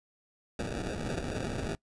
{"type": "noise with sample-and-hold", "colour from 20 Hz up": "blue", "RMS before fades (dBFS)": -35, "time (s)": [0.59, 1.75], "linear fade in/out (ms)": 2, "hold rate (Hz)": 1050, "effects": ["noise-tail reverb RT60 0.1 s tail -22 dB re dry", "resampled to 22050 Hz"]}